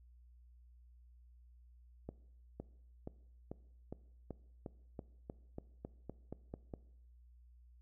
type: accelerating click train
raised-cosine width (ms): 2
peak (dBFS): -30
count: 15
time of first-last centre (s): 2.09-6.738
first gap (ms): 510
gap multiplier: 0.93
effects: noise-tail reverb RT60 0.8 s tail -20 dB re dry + added 60 Hz sine -59 dBFS peak until 7.81 s